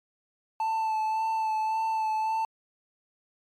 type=tone with vibrato; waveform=triangle; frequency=880 Hz; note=A5; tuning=in tune; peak=-23 dBFS; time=0.6-2.45 s; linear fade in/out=2 ms; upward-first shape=sine; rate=1.8 Hz; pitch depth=20 cents each way; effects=MP3 96 kbps